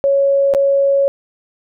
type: tone with dropouts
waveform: sine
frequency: 554.4 Hz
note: C#5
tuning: in tune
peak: -10 dBFS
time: 0.04-1.08 s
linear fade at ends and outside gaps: 0 ms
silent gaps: 0.538-0.548 s
effects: none